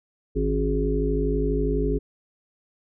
harmonic tone with a mistuned harmonic, 52.2 Hz, G#1, 10 cents sharp, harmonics 1 / 3 / 5 / 7 / 8, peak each -24 / -30 / -28 / -31 / -26 dBFS, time 0.35-1.99 s, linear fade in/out 20 ms, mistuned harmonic 5, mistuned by +67 cents, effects none

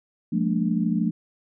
sine chord, Bb dominant seventh, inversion second, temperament equal with one note detuned, 174.61 / 207.7 / 227.6 / 293.7 Hz, F3 / Ab3 / Bb3 / D4, 0 / 0 / -41 / 0 cents, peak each -25 / -26 / -25 / -29 dBFS, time 0.32-1.11 s, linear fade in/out 10 ms, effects none

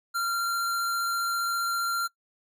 square tone with vibrato, 1379 Hz, F6, 22 cents flat, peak -26 dBFS, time 0.14-2.08 s, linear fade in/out 20 ms, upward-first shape triangle, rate 15 Hz, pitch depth 8 cents each way, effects noise-tail reverb RT60 0.1 s tail -21 dB re dry

